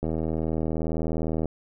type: click train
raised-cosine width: 2 ms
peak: -15 dBFS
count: 115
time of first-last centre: 0.03-1.457 s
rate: 79.9 Hz
effects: none